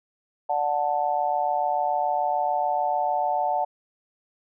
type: chord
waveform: sine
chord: D major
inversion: none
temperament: just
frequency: 587.3 / 734.2 / 881 Hz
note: D5 / F#5 / A5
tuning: 0 / -14 / +2 cents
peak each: -29 / -24 / -26 dBFS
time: 0.49-3.65 s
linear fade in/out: 10 ms
effects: none